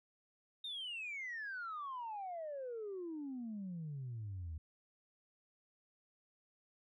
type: exponential sweep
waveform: sine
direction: down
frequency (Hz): 3729 to 76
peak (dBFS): -40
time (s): 0.64-4.58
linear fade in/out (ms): 5
effects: tanh soft clip ceiling -38 dBFS